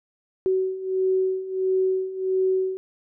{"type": "beating tone pair", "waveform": "sine", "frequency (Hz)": [375.5, 377], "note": ["F#4", "F#4"], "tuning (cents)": [26, 32], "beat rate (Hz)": 1.5, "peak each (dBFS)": [-26, -22], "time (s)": [0.46, 2.77], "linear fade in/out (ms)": 0, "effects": []}